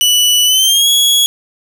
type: tone with pitch glide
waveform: sawtooth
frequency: 2960 to 3342 Hz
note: F#7 to G#7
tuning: 0 to +10 cents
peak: -5 dBFS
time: 0.01-1.26 s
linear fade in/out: 0 ms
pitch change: +210 cents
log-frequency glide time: 0.45-0.89 s
effects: none